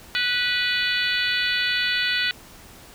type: harmonic tone with a mistuned harmonic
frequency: 493.7 Hz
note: B4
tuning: 1 cent flat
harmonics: 3 / 4 / 5 / 6 / 7 / 8 / 9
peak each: -26 / -27 / -28 / -29 / -29 / -30 / -31 dBFS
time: 0.15-2.31 s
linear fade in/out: 0 ms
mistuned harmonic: 4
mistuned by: -17 cents
effects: pink hiss -46 dBFS RMS until 2.94 s

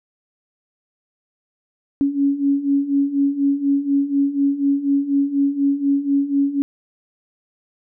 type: beating tone pair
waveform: sine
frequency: 277.2 / 281.3 Hz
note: C#4 / C#4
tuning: 0 / +26 cents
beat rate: 4.1 Hz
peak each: -21 / -17 dBFS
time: 2.01-6.62 s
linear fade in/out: 0 ms
effects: none

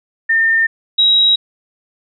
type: tone pair in turn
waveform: sine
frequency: 1811 / 3837 Hz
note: A6 / A#7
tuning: +49 / +49 cents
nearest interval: octave + minor second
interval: 1300 cents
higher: second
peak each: -10 / -8 dBFS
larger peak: second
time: 0.29-0.67 / 0.98-1.36 s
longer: neither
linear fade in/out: 10 ms
effects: none

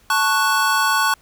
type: chord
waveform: square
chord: F# minor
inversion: first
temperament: equal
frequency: 880 / 1108.7 / 1480 Hz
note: A5 / C#6 / F#6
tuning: 0 / 0 / 0 cents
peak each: -22 / -20 / -20 dBFS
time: 0.1-1.14 s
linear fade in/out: 2 ms
effects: pink hiss -55 dBFS RMS until 1.21 s

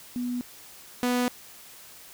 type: tone pair in turn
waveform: sine / sawtooth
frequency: 245.4 / 246.7 Hz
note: B3 / B3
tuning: -11 / -2 cents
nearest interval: unison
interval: 9 cents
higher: second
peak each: -27 / -19 dBFS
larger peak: second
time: 0.16-0.41 / 1.03-1.28 s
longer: neither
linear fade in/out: 0 ms
effects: white hiss -48 dBFS RMS until 2.13 s

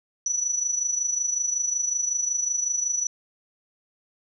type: tone with amplitude modulation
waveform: sine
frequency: 5920 Hz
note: F#8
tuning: in tune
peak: -20 dBFS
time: 0.26-3.07 s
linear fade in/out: 2 ms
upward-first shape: sine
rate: 25.4 Hz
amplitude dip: 65%
effects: none

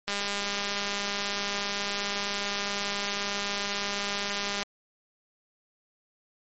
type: click train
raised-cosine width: 0.2 ms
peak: -13 dBFS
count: 920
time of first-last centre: 0.08-4.63 s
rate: 202 Hz
effects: MP3 32 kbps

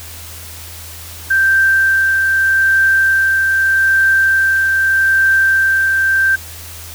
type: tone with tremolo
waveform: sine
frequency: 1568 Hz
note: G6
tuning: in tune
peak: -8 dBFS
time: 1.3-6.36 s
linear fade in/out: 10 ms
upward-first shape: triangle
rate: 0.81 Hz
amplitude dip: 30%
effects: added 83 Hz sine -34 dBFS peak until 6.94 s + white hiss -33 dBFS RMS until 6.94 s

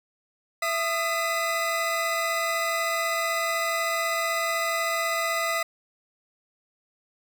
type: tone cluster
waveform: 40% pulse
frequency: 665 / 1237 / 2011 Hz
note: E5 / D#6 / B6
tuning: +15 / -10 / +31 cents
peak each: -28 dBFS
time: 0.62-5.63 s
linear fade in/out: 5 ms
effects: none

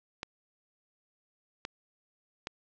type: clicks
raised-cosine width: 0.2 ms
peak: -18 dBFS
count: 3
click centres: 0.231 / 1.651 / 2.471 s
effects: low-pass 6000 Hz 12 dB/octave

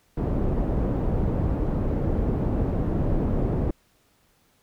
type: low-pass noise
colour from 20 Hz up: pink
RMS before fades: -24 dBFS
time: 0.17-3.71 s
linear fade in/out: 5 ms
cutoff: 450 Hz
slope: 12 dB/octave
effects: pink hiss -64 dBFS RMS until 4.62 s

